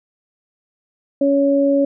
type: tone pair together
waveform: sine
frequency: 279.5 / 559 Hz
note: C#4 / C#5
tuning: +14 / +14 cents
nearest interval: octave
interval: 1200 cents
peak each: -15 dBFS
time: 1.21-1.85 s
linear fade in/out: 5 ms
effects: none